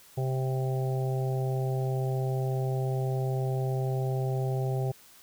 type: harmonic tone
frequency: 131.1 Hz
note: C3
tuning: 4 cents sharp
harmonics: 1 / 3 / 4 / 5 / 6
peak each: -27 / -35 / -40 / -40 / -40 dBFS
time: 0.17-4.92 s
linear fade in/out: 10 ms
effects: white hiss -55 dBFS RMS until 5.22 s